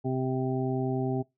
harmonic tone, 130.1 Hz, C3, 9 cents flat, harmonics 1 / 2 / 3 / 5 / 6, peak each -30 / -31 / -32 / -39 / -38 dBFS, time 0.04-1.23 s, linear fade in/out 20 ms, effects noise-tail reverb RT60 0.2 s tail -22 dB re dry

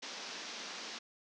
white band-pass noise, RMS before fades -45 dBFS, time 0.02-0.99 s, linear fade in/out 10 ms, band 190 to 6100 Hz, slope 48 dB/octave, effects none

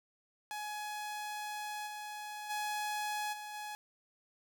sawtooth tone with level steps, 841 Hz, G#5, 22 cents sharp, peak -35 / -38 / -31 / -39 / -37 dBFS, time 0.51-3.75 s, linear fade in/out 0 ms, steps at 1.86 / 2.49 / 3.32 / 3.53 s, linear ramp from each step 20 ms, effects none

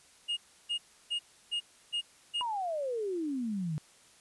triangle tone bursts, 2853 Hz, F7, 36 cents sharp, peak -28 dBFS, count 6, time 0.28-2.426 s, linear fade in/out 20 ms, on 91 ms, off 320 ms
sine exponential sweep, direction down, 1007 to 146.7 Hz, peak -31 dBFS, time 2.41-3.78 s, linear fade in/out 0 ms
effects white hiss -60 dBFS RMS until 4.2 s + resampled to 24000 Hz

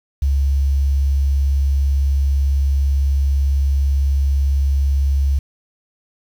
sine tone with quantisation, 69 Hz, C#2, 7 cents flat, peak -13 dBFS, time 0.22-5.39 s, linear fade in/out 5 ms, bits 7, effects none

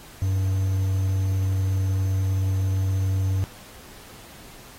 triangle tone with quantisation, 95.4 Hz, G2, 47 cents flat, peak -18 dBFS, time 0.22-3.44 s, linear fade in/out 0 ms, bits 8, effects pink hiss -46 dBFS RMS until 4.78 s + AAC 48 kbps

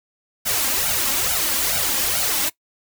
white noise with flanger, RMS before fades -21 dBFS, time 0.45-2.5 s, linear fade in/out 20 ms, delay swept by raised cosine 1.3 to 3.7 ms, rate 2.3 Hz, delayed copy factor +0.8, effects noise-tail reverb RT60 0.1 s tail -21 dB re dry

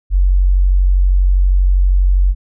sine tone, 46.25 Hz, F#1, in tune, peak -8 dBFS, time 0.1-2.35 s, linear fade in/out 50 ms, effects none

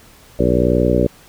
harmonic tone with a mistuned harmonic, 61 Hz, B1, 21 cents flat, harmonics 1 / 2 / 3 / 4 / 5 / 6 / 7 / 8 / 9, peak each -21 / -21 / -21 / -21 / -21 / -21 / -21 / -21 / -21 dBFS, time 0.39-1.07 s, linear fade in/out 5 ms, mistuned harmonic 9, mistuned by +64 cents, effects pink hiss -46 dBFS RMS until 1.28 s

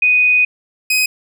sine / sawtooth tone pair in turn, 2489 / 2514 Hz, D#7 / D#7, 0 / +17 cents, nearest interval unison, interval 17 cents, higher second, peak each -9 dBFS, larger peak neither, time 0.02-0.45 / 0.9-1.06 s, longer first, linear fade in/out 5 ms, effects none

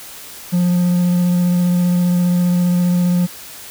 triangle tone with vibrato, 177.1 Hz, F3, 24 cents sharp, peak -10 dBFS, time 0.52-3.27 s, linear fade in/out 20 ms, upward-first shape triangle, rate 15 Hz, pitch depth 14 cents each way, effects white hiss -35 dBFS RMS until 3.7 s

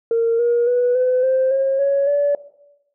sine tone with pitch steps, 460.3 / 475.2 / 490.5 / 506.3 / 522.7 / 539.5 / 557 / 574.9 Hz, A#4 / A#4 / B4 / B4 / C5 / C#5 / C#5 / D5, -22 / +33 / -12 / +43 / -2 / -47 / +8 / -37 cents, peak -13 dBFS, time 0.11-2.35 s, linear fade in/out 2 ms, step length 280 ms, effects noise-tail reverb RT60 0.9 s tail -18 dB re dry + tanh soft clip ceiling -10 dBFS

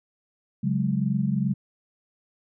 sine chord, C# suspended fourth, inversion none, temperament equal, 138.59 / 185 / 207.7 Hz, C#3 / F#3 / G#3, 0 / 0 / 0 cents, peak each -26 dBFS, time 0.63-1.54 s, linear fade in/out 10 ms, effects none

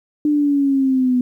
sine linear sweep, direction down, 300 to 246.9 Hz, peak -13 dBFS, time 0.25-1.21 s, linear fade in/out 2 ms, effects 9-bit

